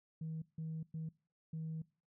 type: tone bursts at uneven times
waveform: sine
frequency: 159.6 Hz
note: D#3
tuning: 44 cents sharp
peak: -38 dBFS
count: 4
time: 0.21-0.42 / 0.58-0.83 / 0.94-1.09 / 1.53-1.82 s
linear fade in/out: 5 ms
effects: noise-tail reverb RT60 0.4 s tail -23 dB re dry + tanh soft clip ceiling -36 dBFS